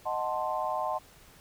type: chord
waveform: sine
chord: D# diminished seventh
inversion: none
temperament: equal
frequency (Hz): 622.3 / 740 / 880 / 1046.5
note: D#5 / F#5 / A5 / C6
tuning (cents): 0 / 0 / 0 / 0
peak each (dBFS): -34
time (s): 0.05-0.99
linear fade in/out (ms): 20
effects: pink hiss -56 dBFS RMS until 1.4 s